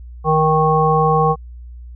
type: harmonic tone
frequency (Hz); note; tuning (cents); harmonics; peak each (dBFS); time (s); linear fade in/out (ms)
156.7; D#3; +13; 1 / 3 / 5 / 7; -17 / -17 / -17 / -17; 0.24-1.36; 50
effects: added 60 Hz sine -32 dBFS peak until 1.95 s